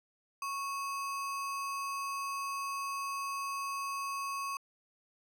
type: tone with sample-and-hold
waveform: sine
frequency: 1105 Hz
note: C#6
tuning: 6 cents flat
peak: -34 dBFS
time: 0.42-4.57 s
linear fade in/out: 2 ms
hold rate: 3675 Hz
effects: low-pass 12000 Hz 12 dB/octave